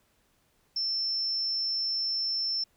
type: tone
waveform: sine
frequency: 5350 Hz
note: E8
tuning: 25 cents sharp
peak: -27 dBFS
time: 0.76-2.64 s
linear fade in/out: 5 ms
effects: pink hiss -69 dBFS RMS until 2.76 s